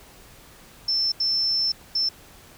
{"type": "tone bursts at uneven times", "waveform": "sine", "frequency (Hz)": 5330, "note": "E8", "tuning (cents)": 18, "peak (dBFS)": -20, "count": 3, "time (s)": [[0.88, 1.12], [1.2, 1.72], [1.95, 2.09]], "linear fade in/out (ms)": 5, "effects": ["pink hiss -49 dBFS RMS until 2.57 s"]}